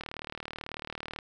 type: click train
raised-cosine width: 0.3 ms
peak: -21 dBFS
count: 46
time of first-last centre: 0.01-1.188 s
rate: 38.2 Hz
effects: none